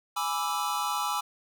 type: chord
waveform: square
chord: E dominant seventh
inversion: first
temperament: equal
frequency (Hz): 830.6 / 987.8 / 1174.7 / 1318.5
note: G#5 / B5 / D6 / E6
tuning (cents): 0 / 0 / 0 / 0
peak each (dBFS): -34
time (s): 0.16-1.21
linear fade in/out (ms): 10
effects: none